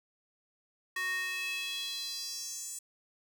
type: tone with high-pass filter sweep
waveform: square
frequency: 370 Hz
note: F#4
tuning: in tune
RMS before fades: -37 dBFS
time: 0.96-2.79 s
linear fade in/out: 5 ms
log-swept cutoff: 1600 to 7900 Hz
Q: 4
effects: none